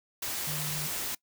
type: tone in noise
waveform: sine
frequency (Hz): 150.9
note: D3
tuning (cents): +47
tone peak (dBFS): -36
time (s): 0.47-0.87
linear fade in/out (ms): 5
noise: white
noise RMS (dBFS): -34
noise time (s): 0.22-1.15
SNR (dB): -5
effects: noise-tail reverb RT60 0.1 s tail -22 dB re dry